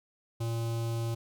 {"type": "tone with notch filter", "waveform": "square", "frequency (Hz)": 115.4, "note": "A#2", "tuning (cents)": -17, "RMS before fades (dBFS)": -32, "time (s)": [0.4, 1.15], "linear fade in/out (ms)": 10, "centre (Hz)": 1800, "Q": 1.2, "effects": []}